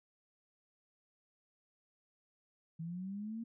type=linear sweep; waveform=sine; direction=up; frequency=159.5 to 233.1 Hz; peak=-39 dBFS; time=2.79-3.44 s; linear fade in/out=10 ms; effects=none